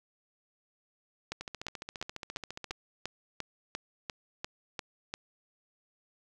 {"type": "two click trains", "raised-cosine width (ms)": 0.2, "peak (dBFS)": [-22, -18], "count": [20, 12], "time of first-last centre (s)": [[1.41, 2.711], [1.32, 5.139]], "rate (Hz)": [14.6, 2.88], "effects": []}